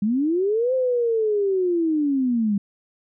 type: linear two-way sweep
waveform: sine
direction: up then down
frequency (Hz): 196 to 524 to 196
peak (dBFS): -18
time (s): 0.02-2.58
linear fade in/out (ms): 5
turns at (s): 0.74
effects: none